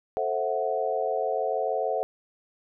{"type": "chord", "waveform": "sine", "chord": "F# half-diminished seventh", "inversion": "first", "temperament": "equal with one note detuned", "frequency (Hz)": [440, 526.6, 659.3, 740], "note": ["A4", "C5", "E5", "F#5"], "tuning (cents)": [0, 11, 0, 0], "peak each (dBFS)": -30, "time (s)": [0.17, 2.03], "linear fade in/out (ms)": 0, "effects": []}